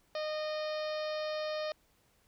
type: harmonic tone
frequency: 614 Hz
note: D#5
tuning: 23 cents flat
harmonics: 1 / 2 / 3 / 4 / 5 / 6 / 7 / 8 / 9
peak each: -34 / -44 / -47 / -49 / -51 / -50 / -49 / -51 / -54 dBFS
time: 0.15-1.72 s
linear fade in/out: 2 ms
effects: pink hiss -70 dBFS RMS until 2.27 s